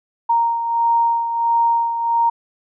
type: beating tone pair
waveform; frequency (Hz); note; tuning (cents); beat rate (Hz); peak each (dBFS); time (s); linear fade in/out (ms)
sine; 930 / 931.5; A#5 / A#5; -4 / -2; 1.5; -15 / -23; 0.29-2.3; 10
effects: none